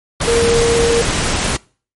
sine tone in noise, 466.2 Hz, A#4, in tune, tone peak -11 dBFS, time 0.27-1.02 s, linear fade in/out 10 ms, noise pink, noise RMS -17 dBFS, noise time 0.2-1.57 s, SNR +3 dB, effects noise-tail reverb RT60 0.4 s tail -24 dB re dry + MP3 48 kbps

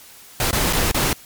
pink noise with dropouts, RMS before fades -19 dBFS, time 0.4-1.13 s, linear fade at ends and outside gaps 1 ms, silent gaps 0.509-0.529 / 0.727-0.732 / 0.914-0.945 s, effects white hiss -44 dBFS RMS until 1.25 s + MP3 96 kbps

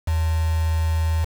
sine tone with quantisation, 80.8 Hz, E2, 34 cents flat, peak -18 dBFS, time 0.07-1.25 s, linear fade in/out 10 ms, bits 5, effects none

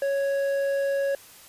sine tone with hard clipping, 554.4 Hz, C#5, in tune, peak -24 dBFS, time 0.02-1.15 s, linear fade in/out 2 ms, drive 6 dB, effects white hiss -49 dBFS RMS until 1.48 s + resampled to 32000 Hz

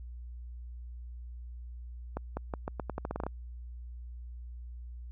accelerating click train, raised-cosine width 1 ms, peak -20 dBFS, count 13, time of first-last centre 2.17-3.266 s, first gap 200 ms, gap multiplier 0.84, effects added 60 Hz sine -41 dBFS peak until 5.11 s

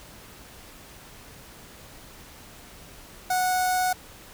sawtooth tone with notch filter, 736 Hz, F#5, 9 cents flat, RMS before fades -24 dBFS, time 3.3-3.93 s, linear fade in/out 5 ms, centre 2800 Hz, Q 0.97, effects pink hiss -47 dBFS RMS until 4.33 s

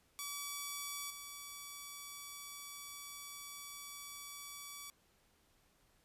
5% pulse tone with level steps, 1145 Hz, D6, 44 cents flat, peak -29 / -35 dBFS, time 0.19-4.9 s, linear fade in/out 0 ms, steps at 1.1 s, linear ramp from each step 5 ms, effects pink hiss -72 dBFS RMS until 6.04 s + resampled to 32000 Hz

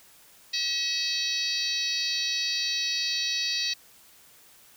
harmonic tone, 643 Hz, E5, 43 cents flat, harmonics 3 / 4 / 5 / 6 / 7 / 8 / 9, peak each -38 / -34 / -40 / -31 / -29 / -38 / -37 dBFS, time 0.53-3.74 s, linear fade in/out 10 ms, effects white hiss -55 dBFS RMS until 4.76 s

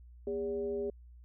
sine tone with frequency modulation, 405.7 Hz, G#4, 41 cents flat, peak -32 dBFS, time 0.27-0.9 s, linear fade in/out 2 ms, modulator 166 Hz, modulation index 0.62, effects added 60 Hz sine -51 dBFS peak until 1.24 s

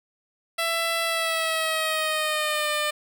10% pulse tone with pitch glide, 666 to 600.2 Hz, E5 to D5, +18 to +38 cents, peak -15 dBFS, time 0.58-2.91 s, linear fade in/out 10 ms, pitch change -180 cents, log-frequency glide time 1.03-2.69 s, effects none

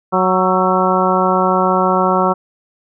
harmonic tone with a mistuned harmonic, 185.3 Hz, F#3, 3 cents sharp, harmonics 1 / 2 / 3 / 4 / 5 / 6 / 7, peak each -19 / -19 / -19 / -19 / -19 / -19 / -19 dBFS, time 0.12-2.34 s, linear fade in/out 20 ms, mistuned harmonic 7, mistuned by +41 cents, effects none

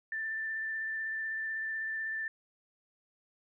sine tone with vibrato, 1774 Hz, A6, 14 cents sharp, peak -33 dBFS, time 0.12-2.28 s, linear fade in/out 2 ms, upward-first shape sine, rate 16 Hz, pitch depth 13 cents each way, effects none

